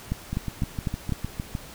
two click trains, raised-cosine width 5 ms, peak -13 / -16 dBFS, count 5 / 9, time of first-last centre 0.12-1.123 / 0.33-1.551 s, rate 3.99 / 6.55 Hz, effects pink hiss -44 dBFS RMS until 1.74 s

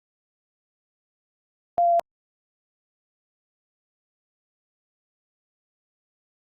sine tone with pitch steps, 694 / 688.8 / 683.7 Hz, F5 / F5 / F5, -11 / -24 / -37 cents, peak -16 dBFS, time 1.78-1.996 s, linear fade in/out 0 ms, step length 72 ms, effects Opus 48 kbps

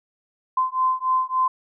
sine beating tone pair, 1031 / 1034.5 Hz, C6 / C6, -26 / -20 cents, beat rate 3.5 Hz, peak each -22 dBFS, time 0.57-1.48 s, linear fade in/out 5 ms, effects none

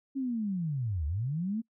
sine linear two-way sweep, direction down then up, 277.2 to 69.3 to 233 Hz, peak -29 dBFS, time 0.15-1.62 s, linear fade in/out 20 ms, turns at 1.06 s, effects noise-tail reverb RT60 0.1 s tail -25 dB re dry

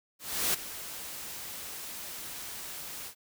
white noise with ADSR envelope, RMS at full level -27 dBFS, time 0.19-3.15 s, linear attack 350 ms, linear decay 8 ms, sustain -14 dB, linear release 88 ms, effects none

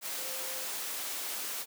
sine tone in noise, 523.3 Hz, C5, in tune, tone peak -46 dBFS, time 0.17-0.68 s, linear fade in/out 50 ms, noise white, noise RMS -37 dBFS, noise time 0.01-1.66 s, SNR -12 dB, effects high-pass 300 Hz 12 dB/octave

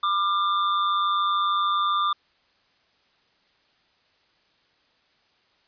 square tone with amplitude modulation, 1191 Hz, D6, 24 cents sharp, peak -19 dBFS, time 0.03-2.13 s, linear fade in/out 5 ms, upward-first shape sine, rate 187 Hz, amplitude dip 50%, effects white hiss -64 dBFS RMS until 5.67 s + resampled to 11025 Hz

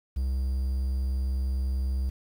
triangle tone, 65.41 Hz, C2, in tune, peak -23 dBFS, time 0.16-2.1 s, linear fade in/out 10 ms, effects 9-bit

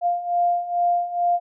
sine beating tone pair, 698.5 / 700.8 Hz, F5 / F5, 0 / +6 cents, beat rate 2.3 Hz, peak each -24 / -20 dBFS, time 0.01-1.4 s, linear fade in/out 50 ms, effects none

